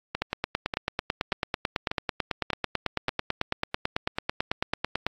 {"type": "two click trains", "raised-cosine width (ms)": 0.3, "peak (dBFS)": [-9, -12], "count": [45, 6], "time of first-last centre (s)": [[0.22, 5.066], [0.15, 3.091]], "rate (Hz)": [9.08, 1.7], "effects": ["AAC 48 kbps"]}